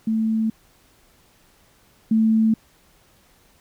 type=tone pair in turn; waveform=sine; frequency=221.2 / 221.2 Hz; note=A3 / A3; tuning=+9 / +9 cents; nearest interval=unison; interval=0 cents; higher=neither; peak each=-18 / -14 dBFS; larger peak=second; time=0.07-0.5 / 2.11-2.54 s; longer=neither; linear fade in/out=5 ms; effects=pink hiss -57 dBFS RMS until 3.6 s